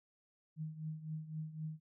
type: tone with tremolo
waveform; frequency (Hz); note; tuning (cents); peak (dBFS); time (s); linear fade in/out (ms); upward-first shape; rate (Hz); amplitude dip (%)
sine; 156.4; D#3; +9; -37; 0.56-1.8; 50; triangle; 3.9; 80
effects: none